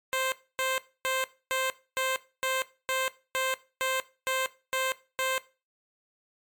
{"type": "tone bursts", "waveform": "10% pulse", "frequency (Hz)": 523, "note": "C5", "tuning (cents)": -1, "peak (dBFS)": -18, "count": 12, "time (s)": [0.13, 5.38], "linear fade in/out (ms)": 0, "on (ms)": 190, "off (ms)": 270, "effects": ["noise-tail reverb RT60 0.3 s tail -17 dB re dry", "MP3 96 kbps"]}